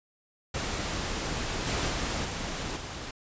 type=noise with level steps; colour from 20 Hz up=pink; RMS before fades=-32 / -29 / -31 / -34 / -38 dBFS; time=0.54-3.11 s; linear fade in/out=5 ms; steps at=1.67 / 1.9 / 2.25 / 2.76 s; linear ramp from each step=2 ms; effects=resampled to 16000 Hz